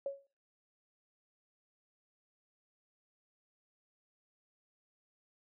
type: tone with exponential decay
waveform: sine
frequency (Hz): 554.4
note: C#5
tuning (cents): 0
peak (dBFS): -31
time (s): 0.06-0.27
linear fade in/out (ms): 2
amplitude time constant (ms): 44
effects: noise-tail reverb RT60 0.5 s tail -26 dB re dry